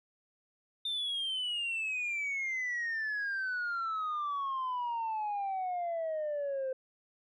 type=exponential sweep; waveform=sine; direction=down; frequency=3620 to 517 Hz; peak=-30 dBFS; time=0.85-6.73 s; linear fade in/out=5 ms; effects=tanh soft clip ceiling -30 dBFS